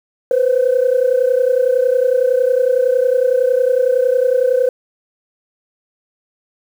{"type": "tone pair together", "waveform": "sine", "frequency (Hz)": [492.4, 523.3], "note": ["B4", "C5"], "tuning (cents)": [-5, 0], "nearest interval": "minor second", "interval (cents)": 105, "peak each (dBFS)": -13, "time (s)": [0.31, 4.69], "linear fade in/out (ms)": 2, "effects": ["tanh soft clip ceiling -6 dBFS", "7-bit"]}